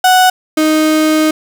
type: tone pair in turn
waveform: 35% pulse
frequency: 740 / 311.1 Hz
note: F#5 / D#4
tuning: 0 / 0 cents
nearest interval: octave + minor third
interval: 1500 cents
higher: first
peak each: -4 / -7 dBFS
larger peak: first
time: 0.04-0.3 / 0.57-1.31 s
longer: second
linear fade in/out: 5 ms
effects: none